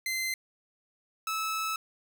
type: tone pair in turn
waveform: sawtooth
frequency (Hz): 2070 / 1303.6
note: C7 / E6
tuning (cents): -19 / -20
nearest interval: minor sixth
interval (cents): 801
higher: first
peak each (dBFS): -26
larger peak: neither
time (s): 0.06-0.34 / 1.27-1.76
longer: second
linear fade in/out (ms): 2
effects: none